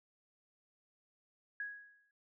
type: tone with exponential decay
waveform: sine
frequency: 1661.2 Hz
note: G#6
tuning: in tune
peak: -36 dBFS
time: 1.6-2.11 s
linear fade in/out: 2 ms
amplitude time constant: 110 ms
effects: none